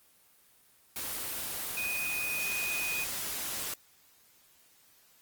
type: tone in noise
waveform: sine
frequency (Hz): 2489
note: D#7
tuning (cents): 0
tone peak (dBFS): -32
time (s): 1.77-3.04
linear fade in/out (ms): 2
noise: white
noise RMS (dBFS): -36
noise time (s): 0.96-3.74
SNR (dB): +1
effects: white hiss -63 dBFS RMS until 5.21 s + Opus 24 kbps